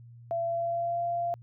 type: tone with pitch glide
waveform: sine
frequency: 675 to 689.6 Hz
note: E5 to F5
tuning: +41 to -22 cents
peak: -27 dBFS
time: 0.31-1.34 s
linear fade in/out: 0 ms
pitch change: +37 cents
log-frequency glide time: 0.46-1.03 s
effects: added 118 Hz sine -47 dBFS peak until 1.42 s